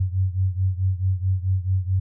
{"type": "beating tone pair", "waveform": "sine", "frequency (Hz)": [92.5, 97.1], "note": ["F#2", "G2"], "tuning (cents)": [0, -16], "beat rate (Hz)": 4.6, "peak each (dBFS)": [-21, -24], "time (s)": [0, 2], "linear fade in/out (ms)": 10, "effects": []}